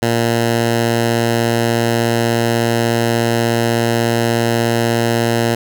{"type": "tone", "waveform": "10% pulse", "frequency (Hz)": 116.54, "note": "A#2", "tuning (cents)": 0, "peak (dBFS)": -5, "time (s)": [0.02, 5.55], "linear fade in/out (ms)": 5, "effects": []}